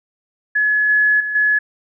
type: tone with level steps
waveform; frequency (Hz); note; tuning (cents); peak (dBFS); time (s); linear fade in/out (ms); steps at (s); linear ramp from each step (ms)
sine; 1700; G#6; +40; -13 / -11 / -20 / -12; 0.55-1.59; 10; 0.89 / 1.2 / 1.35; 5
effects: none